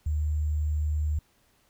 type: tone with sample-and-hold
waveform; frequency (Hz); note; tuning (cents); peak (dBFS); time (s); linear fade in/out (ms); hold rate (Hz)
sine; 75.8; D#2; -45; -24; 0.06-1.19; 5; 7350
effects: pink hiss -66 dBFS RMS until 1.69 s